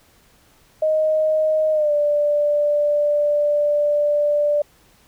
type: tone with pitch glide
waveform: sine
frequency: 623 to 588.4 Hz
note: D#5 to D5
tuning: +2 to +3 cents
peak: -15 dBFS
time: 0.82-4.62 s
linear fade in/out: 5 ms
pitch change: -99 cents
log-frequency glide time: 1.72-1.92 s
effects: pink hiss -55 dBFS RMS until 5.07 s